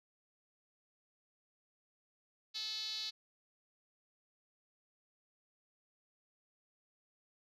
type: tone with band-pass filter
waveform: 5% pulse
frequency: 434.4 Hz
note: A4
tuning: 22 cents flat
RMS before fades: -41 dBFS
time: 2.54-3.11 s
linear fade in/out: 20 ms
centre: 4200 Hz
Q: 5.9
effects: none